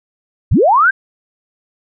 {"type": "linear sweep", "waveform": "sine", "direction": "up", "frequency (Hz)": [41.2, 1620], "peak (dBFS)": -7, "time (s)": [0.51, 0.91], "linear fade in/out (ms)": 10, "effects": []}